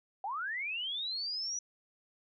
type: linear sweep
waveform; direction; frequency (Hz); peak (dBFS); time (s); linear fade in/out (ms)
sine; up; 735 to 5920; -34; 0.24-1.59; 2
effects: none